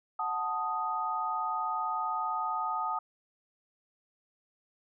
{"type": "chord", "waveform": "sine", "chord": "D# diminished", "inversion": "first", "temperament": "equal", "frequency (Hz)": [740, 880, 1244.5], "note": ["F#5", "A5", "D#6"], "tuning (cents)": [0, 0, 0], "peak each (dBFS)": [-37, -34, -32], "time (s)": [0.19, 2.99], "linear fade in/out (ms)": 5, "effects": []}